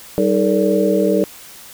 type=tone cluster; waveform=sine; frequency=194.2 / 311.9 / 423.7 / 465 / 576 Hz; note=G3 / D#4 / G#4 / A#4 / D5; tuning=-16 / +4 / +35 / -4 / -34 cents; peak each=-19 dBFS; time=0.18-1.24 s; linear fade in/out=0 ms; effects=white hiss -39 dBFS RMS until 1.73 s